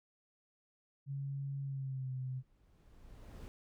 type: tone with pitch glide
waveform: sine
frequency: 138.59 to 129.31 Hz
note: C#3 to C3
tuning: 0 to -20 cents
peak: -37 dBFS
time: 1.06-2.43 s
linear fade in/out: 50 ms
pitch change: -120 cents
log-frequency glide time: 1.62-2.12 s
type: noise with exponential growth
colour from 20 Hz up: brown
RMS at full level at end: -46 dBFS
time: 1.87-3.48 s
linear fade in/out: 0 ms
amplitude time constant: 350 ms
effects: none